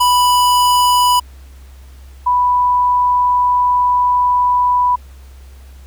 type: tone pair in turn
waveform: square / sine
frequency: 987.8 / 987.8 Hz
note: B5 / B5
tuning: 0 / 0 cents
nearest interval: unison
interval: 0 cents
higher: neither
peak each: -10 dBFS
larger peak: neither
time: 0-1.2 / 2.26-4.96 s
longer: second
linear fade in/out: 10 ms
effects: added 66 Hz sine -35 dBFS peak until 5.86 s + pink hiss -49 dBFS RMS until 5.86 s